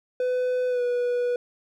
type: tone with pitch glide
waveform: triangle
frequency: 502 to 488.3 Hz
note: B4 to B4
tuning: +28 to -20 cents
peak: -20 dBFS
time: 0.2-1.36 s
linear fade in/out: 2 ms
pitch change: -48 cents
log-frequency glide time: 0.68-0.82 s
effects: none